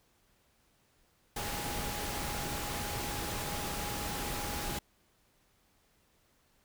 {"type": "tone in noise", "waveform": "sine", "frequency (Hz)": 825, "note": "G#5", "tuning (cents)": -12, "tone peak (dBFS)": -43, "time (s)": [1.36, 4.79], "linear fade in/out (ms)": 5, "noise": "pink", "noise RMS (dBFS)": -37, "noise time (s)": [1.36, 4.79], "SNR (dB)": -9, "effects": ["pink hiss -70 dBFS RMS until 6.64 s"]}